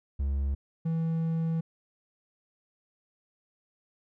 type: tone pair in turn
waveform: triangle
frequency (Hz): 69.3 / 163.31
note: C#2 / E3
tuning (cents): 0 / -16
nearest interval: octave + minor third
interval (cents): 1484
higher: second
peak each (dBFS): -24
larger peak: neither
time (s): 0.19-0.55 / 0.85-1.61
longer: second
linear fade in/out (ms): 10
effects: none